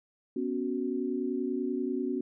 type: chord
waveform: sine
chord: B suspended second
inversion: none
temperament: equal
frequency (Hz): 246.9 / 277.2 / 370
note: B3 / C#4 / F#4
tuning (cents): 0 / 0 / 0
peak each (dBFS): -33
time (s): 0.36-2.21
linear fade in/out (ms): 5
effects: none